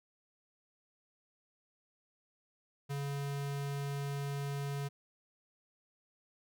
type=tone; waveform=square; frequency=141 Hz; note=C#3; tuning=30 cents sharp; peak=-36 dBFS; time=2.89-4.89 s; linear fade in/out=20 ms; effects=none